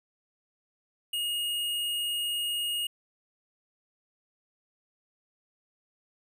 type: tone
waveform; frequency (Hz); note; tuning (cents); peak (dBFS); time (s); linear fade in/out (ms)
square; 2864; F7; +43; -29; 1.13-2.87; 5
effects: none